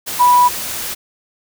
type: tone in noise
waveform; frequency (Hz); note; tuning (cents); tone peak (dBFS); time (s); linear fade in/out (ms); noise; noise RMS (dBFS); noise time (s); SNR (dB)
sine; 983; B5; -8; -7; 0.19-0.49; 20; white; -24; 0.06-0.95; +14
effects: none